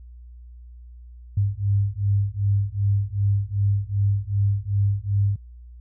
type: beating tone pair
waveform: sine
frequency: 99.3 / 101.9 Hz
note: G2 / G#2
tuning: +23 / -32 cents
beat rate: 2.6 Hz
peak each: -22 / -22 dBFS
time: 1.37-5.36 s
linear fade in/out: 5 ms
effects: added 60 Hz sine -40 dBFS peak until 5.8 s